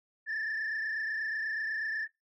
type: tone with frequency modulation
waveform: sine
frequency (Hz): 1760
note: A6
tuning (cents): 0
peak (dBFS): -29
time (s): 0.26-2.08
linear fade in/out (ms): 50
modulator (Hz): 28.2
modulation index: 2
effects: noise-tail reverb RT60 0.2 s tail -24 dB re dry + tanh soft clip ceiling -29 dBFS